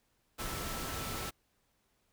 sine tone in noise, 1323 Hz, E6, 6 cents sharp, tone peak -46 dBFS, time 0.38-1.31 s, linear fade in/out 20 ms, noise pink, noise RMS -39 dBFS, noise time 0.38-1.31 s, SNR -10 dB, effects pink hiss -75 dBFS RMS until 2.12 s

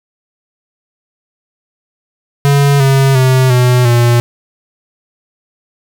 square tone with pitch steps, 141.4 / 135.56 / 129.96 / 124.6 / 119.45 Hz, C#3 / C#3 / C3 / B2 / A#2, +35 / -38 / -11 / +16 / +43 cents, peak -7 dBFS, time 2.45-4.2 s, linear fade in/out 0 ms, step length 350 ms, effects none

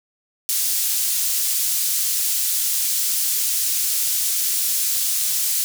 pink high-pass noise, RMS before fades -21 dBFS, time 0.49-5.64 s, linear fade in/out 0 ms, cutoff 6500 Hz, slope 12 dB/octave, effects none

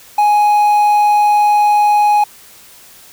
triangle tone with quantisation, 833 Hz, G#5, 5 cents sharp, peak -6 dBFS, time 0.18-2.24 s, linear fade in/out 5 ms, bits 6, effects white hiss -41 dBFS RMS until 3.12 s

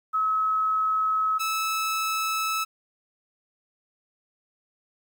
sine / sawtooth tone pair in turn, 1286 / 1304.7 Hz, E6 / E6, -43 / -18 cents, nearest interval unison, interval 25 cents, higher second, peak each -21 dBFS, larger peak neither, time 0.13-1.39 / 1.39-2.65 s, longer neither, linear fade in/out 20 ms, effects 10-bit

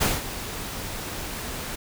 pink noise with ADSR envelope, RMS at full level -21 dBFS, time 0-1.76 s, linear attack 20 ms, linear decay 190 ms, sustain -12 dB, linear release 11 ms, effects none

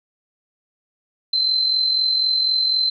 sine tone with amplitude modulation, 4086 Hz, C8, 42 cents flat, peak -14 dBFS, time 1.33-2.9 s, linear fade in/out 5 ms, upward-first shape sine, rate 44 Hz, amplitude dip 45%, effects none

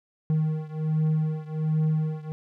triangle beating tone pair, 155.56 / 156.86 Hz, D#3 / D#3, 0 / +14 cents, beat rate 1.3 Hz, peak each -23 / -25 dBFS, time 0.3-2.32 s, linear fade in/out 0 ms, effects none

